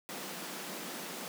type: high-pass noise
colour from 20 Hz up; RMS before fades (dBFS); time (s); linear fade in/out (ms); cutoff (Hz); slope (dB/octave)
pink; -42; 0.09-1.28; 0; 160; 96
effects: none